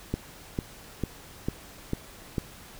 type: click train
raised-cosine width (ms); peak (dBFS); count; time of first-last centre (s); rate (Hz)
3; -14; 6; 0.14-2.382; 2.23
effects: pink hiss -48 dBFS RMS until 2.79 s